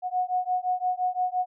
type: beating tone pair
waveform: sine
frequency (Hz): 728 / 733.8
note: F#5 / F#5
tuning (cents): -28 / -15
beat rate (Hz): 5.8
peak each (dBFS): -27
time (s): 0.02-1.46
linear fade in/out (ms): 50
effects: none